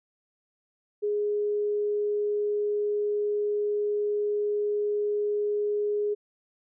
sine tone, 415.3 Hz, G#4, in tune, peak -24 dBFS, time 1.02-6.15 s, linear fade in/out 20 ms, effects none

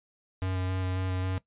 square tone with vibrato, 92.9 Hz, F#2, 7 cents sharp, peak -29 dBFS, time 0.42-1.38 s, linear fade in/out 0 ms, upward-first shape square, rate 3.7 Hz, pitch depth 11 cents each way, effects noise-tail reverb RT60 0.1 s tail -18 dB re dry + resampled to 8000 Hz

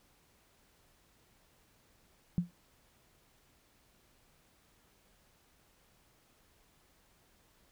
sine tone with exponential decay, 174.61 Hz, F3, in tune, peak -23 dBFS, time 2.38-2.51 s, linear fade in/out 0 ms, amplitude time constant 27 ms, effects pink hiss -68 dBFS RMS until 7.71 s

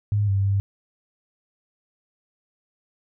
sine tone with pitch steps, 103.4 / 98.2 / 99 Hz, G#2 / G2 / G2, -7 / +4 / +18 cents, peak -18 dBFS, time 0.12-0.6 s, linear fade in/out 0 ms, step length 160 ms, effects none

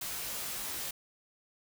white noise with comb filter, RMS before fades -38 dBFS, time 0.01-0.91 s, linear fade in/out 5 ms, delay 18 ms, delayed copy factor -0.75, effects none

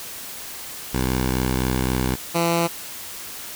10% pulse tone pair in turn, 63.8 / 169 Hz, C2 / E3, -43 / +43 cents, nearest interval octave + perfect fourth, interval 1686 cents, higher second, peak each -12 / -10 dBFS, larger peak second, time 0.93-2.16 / 2.34-2.68 s, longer first, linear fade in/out 20 ms, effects white hiss -35 dBFS RMS until 3.55 s

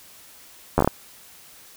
slowing click train, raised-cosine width 1 ms, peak -3 dBFS, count 6, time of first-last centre 0.78-0.876 s, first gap 11 ms, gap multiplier 1.28, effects white hiss -48 dBFS RMS until 1.76 s

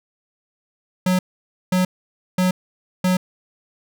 square tone bursts, 183.6 Hz, F#3, 13 cents flat, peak -16 dBFS, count 4, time 1.06-3.17 s, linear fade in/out 5 ms, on 130 ms, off 530 ms, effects none

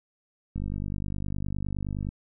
click train, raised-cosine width 5 ms, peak -20 dBFS, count 77, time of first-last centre 0.56-2.089 s, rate 49.7 Hz, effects none

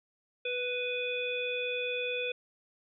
harmonic tone with a mistuned harmonic, 493.9 Hz, B4, in tune, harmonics 1 / 3 / 5 / 7, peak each -34 / -46 / -34 / -40 dBFS, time 0.45-2.32 s, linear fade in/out 5 ms, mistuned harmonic 5, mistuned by +16 cents, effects none

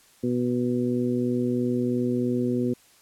harmonic tone, 123 Hz, B2, 7 cents flat, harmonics 1 / 2 / 3 / 4, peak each -31 / -24 / -28 / -33 dBFS, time 0.23-2.74 s, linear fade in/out 10 ms, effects white hiss -57 dBFS RMS until 3.01 s + low-pass 12000 Hz 12 dB/octave

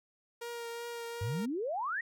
sawtooth tone with vibrato, 469.6 Hz, A#4, 13 cents sharp, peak -35 dBFS, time 0.41-1.46 s, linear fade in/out 10 ms, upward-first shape triangle, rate 2.7 Hz, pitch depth 18 cents each way
sine exponential sweep, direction up, 93.1 to 1944 Hz, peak -32 dBFS, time 1.21-2.01 s, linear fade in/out 5 ms
effects none

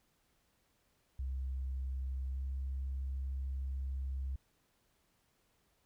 sine tone with pitch glide, 65.8 to 66.83 Hz, C2 to C2, +10 to +37 cents, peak -34 dBFS, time 1.19-4.36 s, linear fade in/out 5 ms, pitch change +27 cents, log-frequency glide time 2.31-2.4 s, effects tanh soft clip ceiling -32 dBFS + pink hiss -75 dBFS RMS until 5.85 s

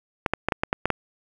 clicks, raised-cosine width 0.5 ms, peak -6 dBFS, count 8, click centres 0.262 / 0.336 / 0.486 / 0.522 / 0.635 / 0.729 / 0.856 / 0.903 s, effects 7-bit

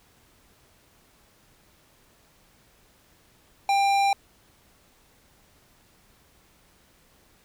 sine tone with tanh clipping, 794 Hz, G5, 22 cents sharp, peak -21 dBFS, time 3.69-4.13 s, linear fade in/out 2 ms, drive 17 dB, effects pink hiss -60 dBFS RMS until 7.44 s

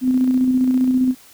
sine tone with tremolo, 256 Hz, C4, 38 cents flat, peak -12 dBFS, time 0.01-1.15 s, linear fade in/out 50 ms, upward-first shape square, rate 15 Hz, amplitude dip 30%, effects white hiss -47 dBFS RMS until 1.33 s

